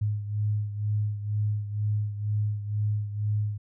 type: beating tone pair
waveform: sine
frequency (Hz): 104.5 / 106.6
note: G#2 / G#2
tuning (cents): +11 / +46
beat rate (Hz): 2.1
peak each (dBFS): -26 / -32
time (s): 0.01-3.58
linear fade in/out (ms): 10
effects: none